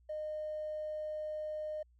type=tone; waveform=triangle; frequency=613 Hz; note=D#5; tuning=26 cents flat; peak=-33 dBFS; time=0.09-1.83 s; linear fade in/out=10 ms; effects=tanh soft clip ceiling -34 dBFS + added 60 Hz sine -63 dBFS peak until 1.99 s